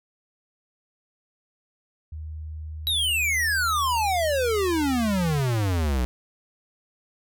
sine tone, 77.78 Hz, D#2, in tune, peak -32 dBFS, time 2.12-5.41 s, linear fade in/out 5 ms
square exponential sweep, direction down, 3920 to 59 Hz, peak -22 dBFS, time 2.87-6.05 s, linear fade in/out 0 ms
effects none

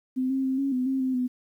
sine tone with pitch steps, 257.9 / 266.7 / 263 / 274.9 / 253.2 / 266.2 / 259.7 / 250.6 Hz, C4 / C4 / C4 / C#4 / B3 / C4 / C4 / B3, -25 / +33 / +9 / -14 / +43 / +30 / -13 / +25 cents, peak -23 dBFS, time 0.16-1.28 s, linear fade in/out 20 ms, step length 140 ms, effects 10-bit

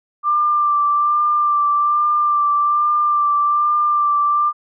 sine tone with vibrato, 1184 Hz, D6, 14 cents sharp, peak -13 dBFS, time 0.23-4.53 s, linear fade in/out 50 ms, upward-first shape sine, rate 1.2 Hz, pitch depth 20 cents each way, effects none

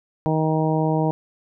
harmonic tone, 157.4 Hz, D#3, 20 cents sharp, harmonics 1 / 2 / 3 / 4 / 5 / 6, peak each -21 / -24 / -26 / -27 / -28 / -29 dBFS, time 0.26-1.11 s, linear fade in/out 0 ms, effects none

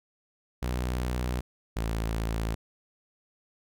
sawtooth tone pair in turn, 61.74 / 55.62 Hz, B1 / A1, 0 / +19 cents, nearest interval major second, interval 181 cents, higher first, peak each -24 dBFS, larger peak neither, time 0.62-1.41 / 1.76-2.55 s, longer neither, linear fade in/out 10 ms, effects none

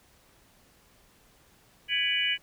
sine tone cluster, 1666 / 1983 / 2270 / 2452 / 2955 Hz, G#6 / B6 / C#7 / D#7 / F#7, +5 / +7 / +41 / -26 / -3 cents, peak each -32 / -35 / -32 / -33 / -27 dBFS, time 1.88-2.38 s, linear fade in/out 50 ms, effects pink hiss -61 dBFS RMS until 2.42 s

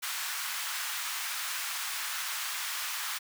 pink high-pass noise, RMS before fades -35 dBFS, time 0.02-3.19 s, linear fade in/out 20 ms, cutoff 1100 Hz, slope 24 dB/octave, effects none

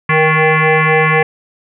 sine tone with frequency modulation, 787 Hz, G5, 7 cents sharp, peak -8 dBFS, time 0.09-1.23 s, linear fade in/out 5 ms, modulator 314 Hz, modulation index 4.9, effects none

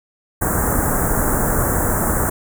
pink band-stop noise, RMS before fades -18 dBFS, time 0.41-2.3 s, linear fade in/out 10 ms, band 1700 to 7300 Hz, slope 48 dB/octave, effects none

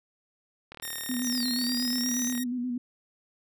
click train, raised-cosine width 0.3 ms, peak -26 dBFS, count 64, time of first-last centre 0.72-2.378 s, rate 38 Hz
5% pulse tone with pitch glide, 1842 to 1878.5 Hz, A#6 to A#6, -21 to +13 cents, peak -24 dBFS, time 0.82-2.44 s, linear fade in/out 10 ms, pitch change +34 cents, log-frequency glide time 1.01-1.91 s
sine tone with vibrato, 246.9 Hz, B3, in tune, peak -28 dBFS, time 1.09-2.78 s, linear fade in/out 5 ms, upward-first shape square, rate 8.4 Hz, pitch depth 36 cents each way
sine linear two-way sweep, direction down then up, 6272 to 4106 to 6272 Hz, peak -30 dBFS, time 1.22-2.33 s, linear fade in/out 50 ms, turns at 1.47 s
effects none

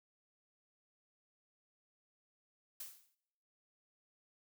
blue noise with exponential decay, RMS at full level -43 dBFS, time 2.8-3.15 s, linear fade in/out 5 ms, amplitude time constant 74 ms, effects noise-tail reverb RT60 1.0 s tail -26 dB re dry

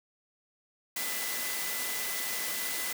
sine tone in noise, 2003 Hz, B6, 24 cents sharp, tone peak -40 dBFS, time 0.96-2.93 s, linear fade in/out 5 ms, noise white, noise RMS -34 dBFS, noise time 0.96-2.93 s, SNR -9 dB, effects high-pass 200 Hz 12 dB/octave

